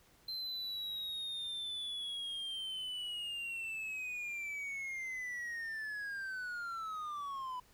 triangle linear sweep, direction down, 4121 to 987.8 Hz, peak -37 dBFS, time 0.28-7.6 s, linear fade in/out 5 ms, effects pink hiss -66 dBFS RMS until 7.73 s

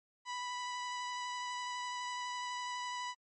sawtooth tone with vibrato, 987.8 Hz, B5, in tune, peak -34 dBFS, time 0.25-3.15 s, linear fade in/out 50 ms, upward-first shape sine, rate 12 Hz, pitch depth 10 cents each way, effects MP3 32 kbps

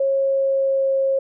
sine tone with pitch glide, 544 to 539.9 Hz, C#5 to C#5, -33 to -46 cents, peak -16 dBFS, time 0-1.19 s, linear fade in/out 5 ms, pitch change -13 cents, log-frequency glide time 0.15-0.91 s, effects none

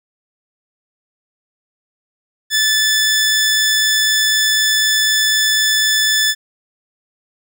15% pulse tone, 1744 Hz, A6, 16 cents flat, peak -6 dBFS, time 2.5-6.35 s, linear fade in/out 50 ms, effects none

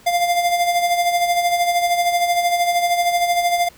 square tone with tremolo, 698.5 Hz, F5, in tune, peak -14 dBFS, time 0.06-3.69 s, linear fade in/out 10 ms, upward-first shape sine, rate 13 Hz, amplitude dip 55%, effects pink hiss -48 dBFS RMS until 3.77 s

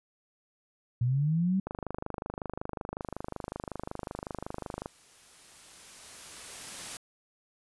sine linear sweep, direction up, 116.4 to 196 Hz, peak -24 dBFS, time 1.01-1.6 s, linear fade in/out 5 ms
click train, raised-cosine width 1 ms, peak -21 dBFS, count 82, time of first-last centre 1.67-4.859 s, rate 25.4 Hz
white noise with exponential growth, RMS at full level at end -39 dBFS, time 3.01-6.97 s, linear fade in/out 1 ms, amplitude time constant 860 ms
effects resampled to 24000 Hz

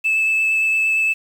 sine tone with vibrato, 2620 Hz, E7, 11 cents flat, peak -13 dBFS, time 0.04-1.14 s, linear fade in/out 20 ms, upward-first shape sine, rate 8.7 Hz, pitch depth 9 cents each way, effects tanh soft clip ceiling -13 dBFS + 7-bit

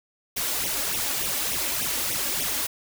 white noise with flanger, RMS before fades -27 dBFS, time 0.36-2.67 s, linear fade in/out 10 ms, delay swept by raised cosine 0.32 to 3.62 ms, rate 3.4 Hz, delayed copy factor +0.85, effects none

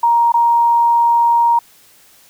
sine tone with dropouts, 938 Hz, A#5, 11 cents sharp, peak -9 dBFS, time 0.03-1.59 s, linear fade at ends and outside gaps 5 ms, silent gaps 0.321-0.34 s, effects white hiss -48 dBFS RMS until 2.29 s

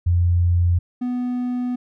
sine / triangle tone pair in turn, 87.31 / 247.5 Hz, F2 / B3, 0 / +4 cents, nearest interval octave + tritone, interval 1804 cents, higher second, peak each -14 / -19 dBFS, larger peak first, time 0.06-0.79 / 1.01-1.76 s, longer second, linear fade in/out 10 ms, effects none

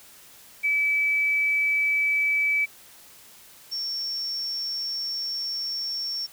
sine tone pair in turn, 2300 / 5470 Hz, D7 / F8, -37 / -37 cents, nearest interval octave + minor third, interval 1500 cents, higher second, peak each -20 / -27 dBFS, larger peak first, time 0.63-2.66 / 3.71-6.27 s, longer second, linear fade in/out 20 ms, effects white hiss -50 dBFS RMS until 6.32 s

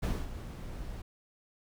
brown noise with ADSR envelope, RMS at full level -29 dBFS, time 0.02-1.02 s, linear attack 18 ms, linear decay 230 ms, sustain -12 dB, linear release 8 ms, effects none

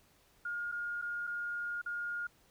sine tone with dropouts, 1422 Hz, F6, 31 cents sharp, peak -35 dBFS, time 0.45-2.27 s, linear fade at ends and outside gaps 5 ms, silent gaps 0.717-0.722 / 1.016-1.022 / 1.27-1.273 / 1.816-1.86 s, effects pink hiss -67 dBFS RMS until 2.5 s

